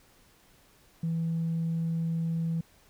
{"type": "tone with tanh clipping", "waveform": "triangle", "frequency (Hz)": 164.81, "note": "E3", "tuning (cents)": 0, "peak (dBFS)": -27, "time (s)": [1.03, 2.61], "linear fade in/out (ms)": 5, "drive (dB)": 5, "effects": ["pink hiss -61 dBFS RMS until 2.89 s"]}